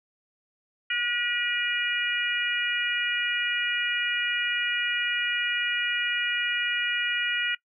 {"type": "harmonic tone", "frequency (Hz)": 481.9, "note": "B4", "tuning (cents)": -43, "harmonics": [3, 4, 5, 6], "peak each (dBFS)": [-30, -30, -30, -30], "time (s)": [0.9, 7.55], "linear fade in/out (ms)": 5, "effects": ["noise-tail reverb RT60 0.1 s tail -21 dB re dry"]}